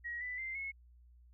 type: tone with pitch steps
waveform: sine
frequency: 1900 / 1989.9 / 2084 / 2183 Hz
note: A#6 / B6 / C7 / C#7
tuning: +33 / +13 / -7 / -27 cents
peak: -38 dBFS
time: 0.04-0.72 s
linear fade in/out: 20 ms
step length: 170 ms
effects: added 60 Hz sine -58 dBFS peak until 1.33 s